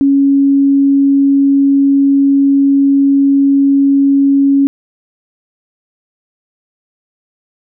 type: tone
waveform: sine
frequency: 277.2 Hz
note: C#4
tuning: in tune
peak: -6 dBFS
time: 0.01-4.67 s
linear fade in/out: 0 ms
effects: none